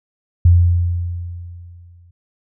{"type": "tone with exponential decay", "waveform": "sine", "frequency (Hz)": 87, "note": "F2", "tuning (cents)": -6, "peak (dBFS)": -5, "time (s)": [0.45, 2.11], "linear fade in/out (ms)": 5, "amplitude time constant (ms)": 360, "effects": []}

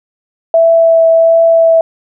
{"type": "tone with vibrato", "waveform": "sine", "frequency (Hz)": 659.3, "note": "E5", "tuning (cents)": 0, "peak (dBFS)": -4, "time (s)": [0.54, 1.81], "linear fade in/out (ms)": 2, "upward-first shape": "triangle", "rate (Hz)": 1.4, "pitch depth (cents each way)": 11, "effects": []}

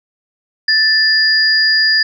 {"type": "tone pair together", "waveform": "sine", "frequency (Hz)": [1760, 4867], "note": ["A6", "D#8"], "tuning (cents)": [0, -39], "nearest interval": "octave + tritone", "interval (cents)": 1761, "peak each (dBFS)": -12, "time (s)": [0.68, 2.03], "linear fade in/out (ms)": 5, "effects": []}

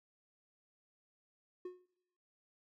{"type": "tone with exponential decay", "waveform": "triangle", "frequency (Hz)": 362.6, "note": "F#4", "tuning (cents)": -35, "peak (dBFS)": -37, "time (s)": [1.65, 1.86], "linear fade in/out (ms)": 5, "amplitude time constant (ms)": 44, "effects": ["noise-tail reverb RT60 0.9 s tail -25 dB re dry"]}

